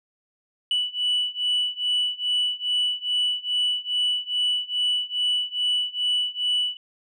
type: beating tone pair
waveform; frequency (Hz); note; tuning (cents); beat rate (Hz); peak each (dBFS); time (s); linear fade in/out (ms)
sine; 2960 / 2962.4; F#7 / F#7; 0 / +1; 2.4; -24 / -23; 0.71-6.77; 2
effects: tanh soft clip ceiling -17 dBFS